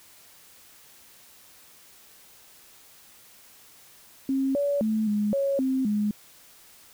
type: tone with pitch steps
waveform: sine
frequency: 268.8 / 570 / 218.1 / 208.4 / 553 / 262.8 / 208.9 Hz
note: C4 / C#5 / A3 / G#3 / C#5 / C4 / G#3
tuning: +47 / +48 / -15 / +6 / -4 / +8 / +10 cents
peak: -22 dBFS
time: 4.29-6.11 s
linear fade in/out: 2 ms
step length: 260 ms
effects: white hiss -53 dBFS RMS until 6.93 s